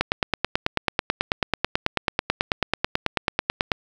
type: click train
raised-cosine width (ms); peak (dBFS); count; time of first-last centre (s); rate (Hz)
0.3; -3; 35; 0.01-3.718; 9.17
effects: 7-bit